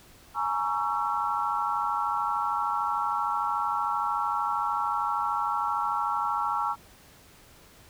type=chord; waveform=sine; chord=A# half-diminished seventh; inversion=third; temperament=just; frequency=839.1 / 932.3 / 1118.8 / 1342.6 Hz; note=G#5 / A#5 / C#6 / E6; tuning=+18 / 0 / +16 / +31 cents; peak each=-31 / -31 / -31 / -30 dBFS; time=0.34-6.76 s; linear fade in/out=50 ms; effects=pink hiss -54 dBFS RMS until 7.89 s